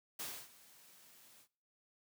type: noise with ADSR envelope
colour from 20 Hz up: white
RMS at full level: -42 dBFS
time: 0.19-1.48 s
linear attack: 8 ms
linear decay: 280 ms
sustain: -20 dB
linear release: 78 ms
effects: noise-tail reverb RT60 0.5 s tail -22 dB re dry + high-pass 100 Hz 12 dB/octave